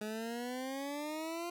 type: exponential sweep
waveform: 20% pulse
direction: up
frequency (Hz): 210.7 to 349.2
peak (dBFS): -33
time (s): 0.01-1.5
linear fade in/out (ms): 5
effects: none